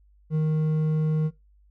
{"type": "tone with hard clipping", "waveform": "sine", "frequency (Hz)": 155.6, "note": "D#3", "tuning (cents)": 0, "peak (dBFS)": -22, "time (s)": [0.3, 1.31], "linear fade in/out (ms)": 50, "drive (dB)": 5, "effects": ["noise-tail reverb RT60 0.2 s tail -19 dB re dry", "added 50 Hz sine -55 dBFS peak until 1.7 s"]}